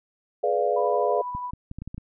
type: chord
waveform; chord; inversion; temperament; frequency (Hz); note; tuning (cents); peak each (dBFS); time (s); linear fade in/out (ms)
sine; G# diminished seventh; none; equal with one note detuned; 421.8 / 493.9 / 587.3 / 698.5; G#4 / B4 / D5 / F5; +27 / 0 / 0 / 0; -26; 0.43-1.22; 10
type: tone with tremolo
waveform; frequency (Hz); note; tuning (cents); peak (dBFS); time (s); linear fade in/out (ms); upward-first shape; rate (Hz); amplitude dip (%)
sine; 987.8; B5; 0; -28; 0.76-1.51; 10; sine; 12; 30
type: clicks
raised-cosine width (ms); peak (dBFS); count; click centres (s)
5; -23; 8; 1.35 / 1.535 / 1.714 / 1.786 / 1.82 / 1.876 / 1.945 / 1.98
effects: none